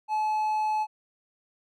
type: tone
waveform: triangle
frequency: 859 Hz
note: A5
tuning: 42 cents flat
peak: -22 dBFS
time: 0.08-0.87 s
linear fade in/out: 50 ms
effects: none